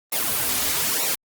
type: noise with flanger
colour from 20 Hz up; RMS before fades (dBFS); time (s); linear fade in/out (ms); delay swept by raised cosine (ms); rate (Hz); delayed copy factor
white; -23; 0.12-1.15; 5; 0.62 to 6.12; 1.1; -0.85
effects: Opus 32 kbps